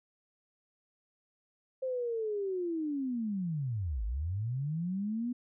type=linear two-way sweep; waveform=sine; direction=down then up; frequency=528 to 48.96 to 249.1 Hz; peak=-31 dBFS; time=1.82-5.33 s; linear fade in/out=10 ms; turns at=4.04 s; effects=none